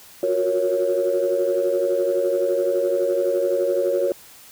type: chord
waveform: sine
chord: Gb major seventh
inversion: third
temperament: equal with one note detuned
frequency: 358.2 / 370 / 466.2 / 554.4 Hz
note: F4 / Gb4 / Bb4 / Db5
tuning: +44 / 0 / 0 / 0 cents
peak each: -25 / -25 / -24 / -20 dBFS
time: 0.23-4.12 s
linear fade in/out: 2 ms
effects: tanh soft clip ceiling -10 dBFS + white hiss -46 dBFS RMS until 4.51 s